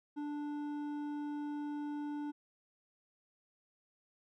sine tone with hard clipping, 293.7 Hz, D4, in tune, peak -39 dBFS, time 0.16-2.32 s, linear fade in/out 20 ms, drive 8 dB, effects none

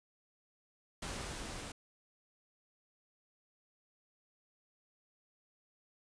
pink noise with level ramp, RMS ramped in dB -41 to -45 dBFS, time 1.02-1.72 s, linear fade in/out 5 ms, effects resampled to 22050 Hz

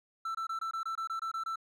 triangle tone bursts, 1332 Hz, E6, 18 cents sharp, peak -31 dBFS, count 11, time 0.25-1.558 s, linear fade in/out 5 ms, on 98 ms, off 23 ms, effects none

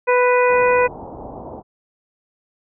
harmonic tone, 495 Hz, B4, 4 cents sharp, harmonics 1 / 2 / 3 / 4 / 5, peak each -14 / -18 / -24 / -25 / -24 dBFS, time 0.07-0.88 s, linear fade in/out 20 ms
white low-pass noise, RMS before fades -34 dBFS, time 0.47-1.63 s, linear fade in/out 50 ms, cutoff 920 Hz, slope 48 dB/octave
effects none

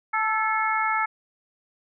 sine tone cluster, 877 / 1323 / 1726 / 2175 Hz, A5 / E6 / A6 / C#7, -6 / +6 / -34 / -33 cents, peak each -26 / -25 / -30 / -28 dBFS, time 0.13-1.06 s, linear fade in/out 10 ms, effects none

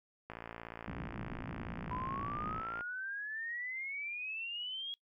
click train, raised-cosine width 0.5 ms, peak -29 dBFS, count 144, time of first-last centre 0.3-2.809 s, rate 57 Hz
white low-pass noise, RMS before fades -44 dBFS, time 0.87-2.62 s, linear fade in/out 10 ms, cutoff 260 Hz, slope 24 dB/octave
sine exponential sweep, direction up, 992 to 3322 Hz, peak -38 dBFS, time 1.91-4.94 s, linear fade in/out 0 ms
effects noise-tail reverb RT60 0.1 s tail -23 dB re dry

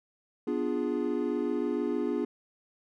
triangle chord, B diminished seventh, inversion none, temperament equal, 246.9 / 293.7 / 349.2 / 415.3 Hz, B3 / D4 / F4 / Ab4, 0 / 0 / 0 / 0 cents, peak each -31 dBFS, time 0.47-2.25 s, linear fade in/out 5 ms, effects none

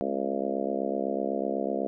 harmonic tone with a mistuned harmonic, 68 Hz, C#2, 33 cents flat, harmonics 3 / 4 / 5 / 6 / 7 / 8 / 9 / 10, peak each -35 / -35 / -35 / -35 / -35 / -35 / -35 / -35 dBFS, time 0.01-1.87 s, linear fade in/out 0 ms, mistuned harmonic 3, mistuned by +41 cents, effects none

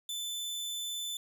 sawtooth tone, 3518 Hz, A7, 1 cent flat, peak -32 dBFS, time 0.09-1.17 s, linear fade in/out 2 ms, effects none

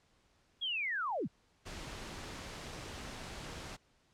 sine linear sweep, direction down, 3370 to 87.1 Hz, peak -33 dBFS, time 0.61-1.28 s, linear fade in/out 20 ms
pink noise, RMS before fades -45 dBFS, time 1.65-3.77 s, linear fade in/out 20 ms
effects pink hiss -71 dBFS RMS until 4.13 s + low-pass 7000 Hz 12 dB/octave

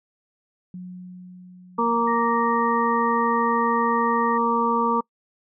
sine tone with exponential decay, 181.4 Hz, F#3, 34 cents flat, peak -32 dBFS, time 0.74-4.01 s, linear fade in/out 2 ms, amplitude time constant 710 ms
harmonic tone, 233.1 Hz, A#3, in tune, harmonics 1 / 2 / 4 / 5, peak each -25 / -25 / -23 / -23 dBFS, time 1.78-5.01 s, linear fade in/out 10 ms
sine tone, 1864.7 Hz, A#6, in tune, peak -31 dBFS, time 2.07-4.38 s, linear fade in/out 10 ms
effects noise-tail reverb RT60 0.1 s tail -26 dB re dry

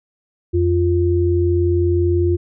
sine tone pair together, 87.2 / 349.1 Hz, F2 / F4, -2 / -1 cents, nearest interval 2 octaves, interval 2401 cents, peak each -16 dBFS, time 0.53-2.37 s, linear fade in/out 20 ms, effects none

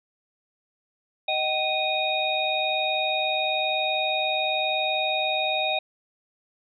sine tone cluster, 624 / 765 / 2477 / 3742 Hz, D#5 / G5 / D#7 / A#7, +5 / -42 / -8 / +6 cents, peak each -28 dBFS, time 1.28-5.79 s, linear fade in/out 5 ms, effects none

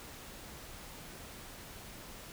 silence, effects pink hiss -49 dBFS RMS until 2.32 s

